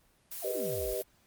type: noise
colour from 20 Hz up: blue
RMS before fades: -40 dBFS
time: 0.31-1.03 s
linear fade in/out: 10 ms
type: exponential sweep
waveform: sine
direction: down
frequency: 745 to 38.26 Hz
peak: -39 dBFS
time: 0.42-0.94 s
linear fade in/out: 10 ms
type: chord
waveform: sine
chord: G augmented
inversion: none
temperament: equal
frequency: 392 / 493.9 / 622.3 Hz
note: G4 / B4 / D#5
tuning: 0 / 0 / 0 cents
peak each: -36 dBFS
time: 0.44-1.02 s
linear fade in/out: 5 ms
effects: pink hiss -67 dBFS RMS until 1.26 s + Opus 24 kbps

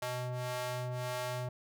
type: ring-modulated tone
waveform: sawtooth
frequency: 249.9 Hz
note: B3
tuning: 21 cents sharp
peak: -28 dBFS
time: 0.02-1.49 s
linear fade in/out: 5 ms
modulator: 374 Hz
effects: none

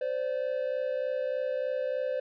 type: tone pair together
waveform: triangle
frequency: 516.7 / 580 Hz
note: C5 / D5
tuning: -22 / -22 cents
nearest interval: major second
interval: 200 cents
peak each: -28 / -31 dBFS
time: 0.01-2.2 s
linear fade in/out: 5 ms
effects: resampled to 11025 Hz

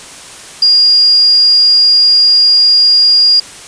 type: tone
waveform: sine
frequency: 4835 Hz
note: D8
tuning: 50 cents sharp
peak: -4 dBFS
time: 0.62-3.4 s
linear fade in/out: 5 ms
effects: white hiss -31 dBFS RMS until 3.67 s + resampled to 22050 Hz

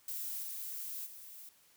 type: noise with level steps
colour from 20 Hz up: violet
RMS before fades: -40 / -42 / -51 dBFS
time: 0.08-1.49 s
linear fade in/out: 2 ms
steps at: 0.42 / 1.05 s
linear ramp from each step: 20 ms
effects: white hiss -66 dBFS RMS until 1.76 s

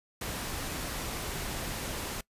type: noise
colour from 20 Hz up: pink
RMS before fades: -36 dBFS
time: 0.21-2.21 s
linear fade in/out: 5 ms
effects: noise-tail reverb RT60 0.1 s tail -22 dB re dry + resampled to 32000 Hz

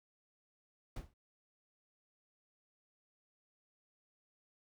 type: noise with exponential decay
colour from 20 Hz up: brown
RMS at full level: -38 dBFS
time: 0.96-1.14 s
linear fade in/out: 5 ms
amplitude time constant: 39 ms
effects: none

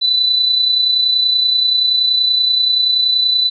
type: tone with amplitude modulation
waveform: sine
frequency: 3989 Hz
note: B7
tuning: 17 cents sharp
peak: -9 dBFS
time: 0.01-3.5 s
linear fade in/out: 20 ms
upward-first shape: sine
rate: 30.5 Hz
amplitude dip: 45%
effects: none

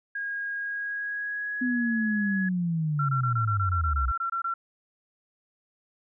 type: tone with pitch glide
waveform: sine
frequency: 1634 to 1683.8 Hz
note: G#6 to G#6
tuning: -29 to +23 cents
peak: -29 dBFS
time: 0.15-2.49 s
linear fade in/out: 5 ms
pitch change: +52 cents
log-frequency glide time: 0.57-1.81 s
type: linear sweep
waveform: sine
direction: down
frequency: 253.1 to 58.27 Hz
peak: -24 dBFS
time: 1.61-4.12 s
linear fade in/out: 10 ms
type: tone bursts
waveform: sine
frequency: 1359 Hz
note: F6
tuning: 48 cents flat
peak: -26 dBFS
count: 13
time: 2.99-4.54 s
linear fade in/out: 5 ms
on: 98 ms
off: 23 ms
effects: none

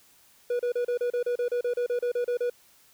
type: tone bursts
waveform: triangle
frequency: 485.8 Hz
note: B4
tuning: 29 cents flat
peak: -22 dBFS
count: 16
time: 0.5-2.499 s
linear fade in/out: 5 ms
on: 94 ms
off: 33 ms
effects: white hiss -59 dBFS RMS until 2.93 s

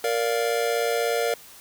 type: chord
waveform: square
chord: Bb major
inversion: none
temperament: just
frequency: 466.2 / 582.7 / 699.2 Hz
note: Bb4 / D5 / F5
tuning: 0 / -14 / +2 cents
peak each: -25 / -29 / -29 dBFS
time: 0.04-1.34 s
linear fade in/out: 2 ms
effects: white hiss -47 dBFS RMS until 1.6 s

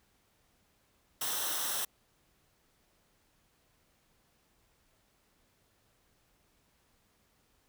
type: noise with comb filter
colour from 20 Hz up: white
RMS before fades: -34 dBFS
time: 1.21-1.85 s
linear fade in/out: 5 ms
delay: 0.43 ms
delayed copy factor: -0.65
effects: pink hiss -71 dBFS RMS until 7.68 s

